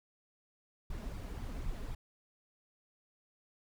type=noise with flanger; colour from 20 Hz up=brown; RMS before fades=-40 dBFS; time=0.9-1.95 s; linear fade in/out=5 ms; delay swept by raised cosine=0.82 to 4.92 ms; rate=3.9 Hz; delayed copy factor=+0.7; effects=none